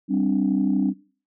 sine chord, G suspended fourth, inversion none, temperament equal, 196 / 261.6 / 293.7 Hz, G3 / C4 / D4, 0 / 0 / 0 cents, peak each -22 dBFS, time 0.08-0.94 s, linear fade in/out 50 ms, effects noise-tail reverb RT60 0.4 s tail -21 dB re dry + tanh soft clip ceiling -11 dBFS

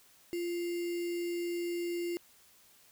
sine tone with sample-and-hold, 346.1 Hz, F4, 16 cents flat, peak -32 dBFS, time 0.33-2.17 s, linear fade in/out 0 ms, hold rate 2450 Hz, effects white hiss -62 dBFS RMS until 2.91 s

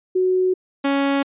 sine / sawtooth tone pair in turn, 370 / 277.9 Hz, F#4 / C#4, 0 / +4 cents, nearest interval perfect fourth, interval 496 cents, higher first, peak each -15 / -13 dBFS, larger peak second, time 0.15-0.54 / 0.84-1.23 s, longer neither, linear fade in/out 10 ms, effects resampled to 8000 Hz

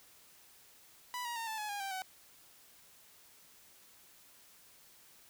sawtooth tone with pitch steps, 987.8 / 950.3 / 914.2 / 879.5 / 846.1 / 814 / 783.1 / 753.4 Hz, B5 / A#5 / A#5 / A5 / G#5 / G#5 / G5 / F#5, 0 / +33 / -34 / -1 / +32 / -35 / -2 / +31 cents, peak -34 dBFS, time 1.14-2.02 s, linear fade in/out 0 ms, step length 110 ms, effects white hiss -61 dBFS RMS until 5.29 s

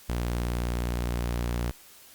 sawtooth tone, 59.5 Hz, A#1, 36 cents sharp, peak -23 dBFS, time 0.09-1.71 s, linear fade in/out 0 ms, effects white hiss -52 dBFS RMS until 2.14 s + Opus 48 kbps

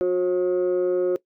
sine tone pair together, 362 / 539 Hz, F#4 / C#5, -38 / -49 cents, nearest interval perfect fifth, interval 689 cents, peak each -18 / -22 dBFS, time 0.01-1.16 s, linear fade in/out 0 ms, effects noise-tail reverb RT60 0.1 s tail -20 dB re dry + tanh soft clip ceiling -16 dBFS

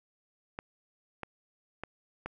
clicks, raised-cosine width 0.5 ms, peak -22 dBFS, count 4, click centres 0.589 / 1.233 / 1.836 / 2.26 s, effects none

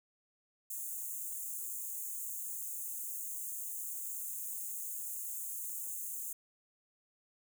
white high-pass noise, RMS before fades -41 dBFS, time 0.7-6.33 s, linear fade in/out 5 ms, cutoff 6500 Hz, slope 96 dB/octave, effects none

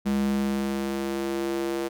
square tone with high-pass filter sweep, 68.3 Hz, C#2, 25 cents flat, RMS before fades -27 dBFS, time 0.05-1.89 s, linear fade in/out 20 ms, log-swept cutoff 190 to 380 Hz, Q 3.3, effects none

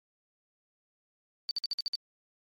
sine tone bursts, 4588 Hz, D8, 41 cents flat, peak -28 dBFS, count 7, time 1.49-1.954 s, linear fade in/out 0 ms, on 20 ms, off 54 ms, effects MP3 96 kbps

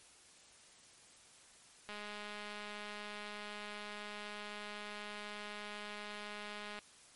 click train, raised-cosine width 0.3 ms, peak -30 dBFS, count 1020, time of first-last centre 1.89-6.789 s, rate 208 Hz, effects white hiss -61 dBFS RMS until 7.15 s + MP3 48 kbps

